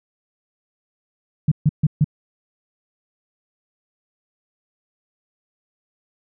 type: tone bursts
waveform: sine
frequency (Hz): 150.6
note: D3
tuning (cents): +44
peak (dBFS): -11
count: 4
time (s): 1.48-2.044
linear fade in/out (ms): 5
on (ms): 36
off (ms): 140
effects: none